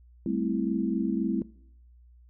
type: chord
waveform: sine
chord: A minor seventh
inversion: third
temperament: equal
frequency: 196 / 220 / 261.6 / 329.6 Hz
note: G3 / A3 / C4 / E4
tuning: 0 / 0 / 0 / 0 cents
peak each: -31 dBFS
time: 0.26-1.42 s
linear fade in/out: 2 ms
effects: noise-tail reverb RT60 0.7 s tail -22 dB re dry + added 60 Hz sine -52 dBFS peak until 2.29 s

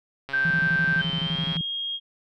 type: click train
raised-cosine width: 0.3 ms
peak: -20 dBFS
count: 176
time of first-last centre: 0.29-1.567 s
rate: 137 Hz
type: tone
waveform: sine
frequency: 1565 Hz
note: G6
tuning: 3 cents flat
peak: -20 dBFS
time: 0.33-1.02 s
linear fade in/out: 10 ms
type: tone bursts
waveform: sine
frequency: 164.81 Hz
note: E3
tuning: in tune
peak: -25 dBFS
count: 14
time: 0.45-1.611 s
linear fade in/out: 2 ms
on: 56 ms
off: 29 ms
type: tone with pitch glide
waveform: sine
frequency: 3101 to 3253 Hz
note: G7 to G#7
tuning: -19 to -37 cents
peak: -27 dBFS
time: 0.98-2 s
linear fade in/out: 50 ms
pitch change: +82 cents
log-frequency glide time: 1.18-1.45 s
effects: none

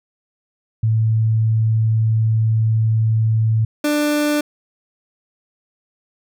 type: tone pair in turn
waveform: sine / 30% pulse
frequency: 111 / 296.3 Hz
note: A2 / D4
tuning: +16 / +15 cents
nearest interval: octave + perfect fourth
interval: 1699 cents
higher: second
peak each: -13 dBFS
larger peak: neither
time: 0.83-3.65 / 3.84-4.41 s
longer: first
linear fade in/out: 5 ms
effects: none

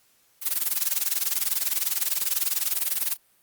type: noise with tremolo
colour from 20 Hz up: blue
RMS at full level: -22 dBFS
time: 0.41-3.17 s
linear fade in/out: 50 ms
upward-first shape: sine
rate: 20 Hz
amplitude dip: 85%
effects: white hiss -63 dBFS RMS until 3.42 s + Opus 48 kbps

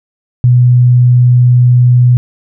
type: tone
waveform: sine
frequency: 123.47 Hz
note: B2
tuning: in tune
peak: -3 dBFS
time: 0.44-2.17 s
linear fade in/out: 0 ms
effects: none

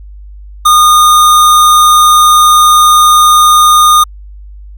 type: tone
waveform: square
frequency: 1225 Hz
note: D#6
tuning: 27 cents flat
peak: -3 dBFS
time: 0.65-4.04 s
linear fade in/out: 10 ms
effects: added 50 Hz sine -27 dBFS peak until 4.77 s

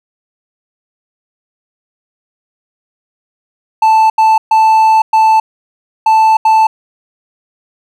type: tone bursts at uneven times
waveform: triangle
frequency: 880 Hz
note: A5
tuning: in tune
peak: -3 dBFS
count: 6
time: 3.82-4.1 / 4.18-4.38 / 4.51-5.02 / 5.13-5.4 / 6.06-6.37 / 6.45-6.67 s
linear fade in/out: 5 ms
effects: none

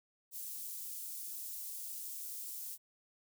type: high-pass noise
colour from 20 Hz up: white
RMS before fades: -44 dBFS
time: 0.31-2.78 s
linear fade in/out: 50 ms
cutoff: 8000 Hz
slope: 12 dB/octave
effects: none

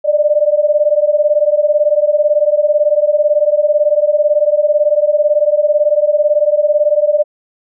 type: beating tone pair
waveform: sine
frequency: 587.3 / 605.3 Hz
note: D5 / D#5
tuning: 0 / -48 cents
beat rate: 18 Hz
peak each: -12 dBFS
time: 0.04-7.24 s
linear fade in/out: 20 ms
effects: none

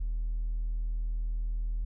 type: tone with hard clipping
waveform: sine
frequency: 40 Hz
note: D#1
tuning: 49 cents sharp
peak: -29 dBFS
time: 0-1.85 s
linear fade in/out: 10 ms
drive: 1 dB
effects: none

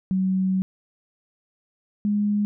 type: tone pair in turn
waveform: sine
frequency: 188.4 / 206.7 Hz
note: F#3 / G#3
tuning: +32 / -8 cents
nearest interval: major second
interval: 160 cents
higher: second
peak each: -19 dBFS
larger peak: neither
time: 0.11-0.62 / 2.05-2.45 s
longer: first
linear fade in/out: 0 ms
effects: none

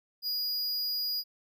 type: tone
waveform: square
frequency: 4890 Hz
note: D#8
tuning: 31 cents flat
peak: -30 dBFS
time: 0.22-1.24 s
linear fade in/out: 50 ms
effects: none

